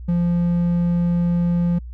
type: tone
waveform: triangle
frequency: 173.3 Hz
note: F3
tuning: 13 cents flat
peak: -14 dBFS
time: 0.08-1.79 s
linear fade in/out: 10 ms
effects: added 60 Hz sine -31 dBFS peak until 1.93 s